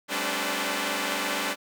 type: tone cluster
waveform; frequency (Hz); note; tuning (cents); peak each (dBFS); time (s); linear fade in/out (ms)
5% pulse; 193 / 216.6 / 267.9 / 291.9 / 507; G3 / A3 / C4 / D4 / B4; -27 / -27 / +41 / -10 / +45; -23 / -24 / -23 / -19 / -22; 0.08-1.56; 50
effects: none